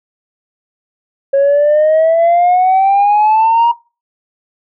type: exponential sweep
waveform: sine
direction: up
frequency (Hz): 547 to 951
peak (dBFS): -5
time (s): 1.33-3.72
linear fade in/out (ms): 10
effects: noise-tail reverb RT60 0.3 s tail -20 dB re dry + tanh soft clip ceiling -5 dBFS